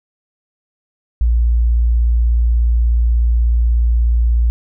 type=tone; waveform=sine; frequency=58.27 Hz; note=A#1; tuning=in tune; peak=-10 dBFS; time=1.21-4.5 s; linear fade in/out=0 ms; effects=none